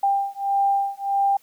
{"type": "beating tone pair", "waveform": "sine", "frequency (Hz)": [793, 794.6], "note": ["G5", "G5"], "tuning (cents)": [20, 23], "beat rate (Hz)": 1.6, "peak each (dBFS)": [-22, -22], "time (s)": [0.03, 1.37], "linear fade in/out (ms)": 5, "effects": ["white hiss -58 dBFS RMS until 1.42 s"]}